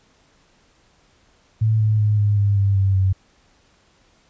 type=tone with pitch steps; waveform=sine; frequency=110 / 107.74 / 105.52 / 103.35 / 101.22 / 99.14 / 97.1 / 95.1 Hz; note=A2 / A2 / G#2 / G#2 / G#2 / G2 / G2 / F#2; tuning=0 / -36 / +28 / -8 / -44 / +20 / -16 / +48 cents; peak=-14 dBFS; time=1.61-3.13 s; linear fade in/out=10 ms; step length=190 ms; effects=pink hiss -58 dBFS RMS until 4.29 s + resampled to 16000 Hz